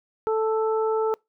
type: harmonic tone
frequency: 440 Hz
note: A4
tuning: in tune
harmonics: 1 / 2 / 3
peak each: -21 / -29 / -32 dBFS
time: 0.27-1.14 s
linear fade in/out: 0 ms
effects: noise-tail reverb RT60 0.2 s tail -26 dB re dry